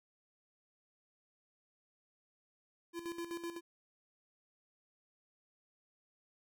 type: tone with tremolo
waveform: square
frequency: 340 Hz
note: F4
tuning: 46 cents flat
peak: -39 dBFS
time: 2.93-3.61 s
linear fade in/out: 50 ms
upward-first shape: square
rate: 7.9 Hz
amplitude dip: 65%
effects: none